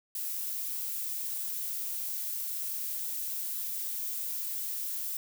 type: noise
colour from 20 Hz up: violet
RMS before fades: -35 dBFS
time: 0.15-5.17 s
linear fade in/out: 2 ms
effects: none